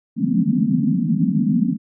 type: band-pass noise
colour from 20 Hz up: white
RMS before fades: -18 dBFS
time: 0.16-1.78 s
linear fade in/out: 50 ms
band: 150 to 270 Hz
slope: 96 dB/octave
effects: none